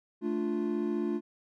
triangle chord, D minor, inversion second, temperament equal, 220 / 293.7 / 349.2 Hz, A3 / D4 / F4, 0 / 0 / 0 cents, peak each -31 / -32 / -30 dBFS, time 0.21-1.21 s, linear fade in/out 50 ms, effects none

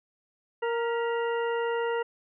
harmonic tone with a mistuned harmonic, 466.2 Hz, A#4, in tune, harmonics 1 / 2 / 3 / 4 / 6, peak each -27 / -33 / -37 / -39 / -43 dBFS, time 0.62-2.03 s, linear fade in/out 10 ms, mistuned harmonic 4, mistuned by +53 cents, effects none

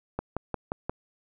click train, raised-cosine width 1 ms, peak -15 dBFS, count 5, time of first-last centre 0.19-0.895 s, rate 5.67 Hz, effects none

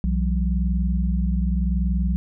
sine tone cluster, 61.7 / 171.7 / 192.5 Hz, B1 / F3 / G3, -1 / -29 / -31 cents, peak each -20 / -26 / -27 dBFS, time 0.04-2.16 s, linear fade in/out 0 ms, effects none

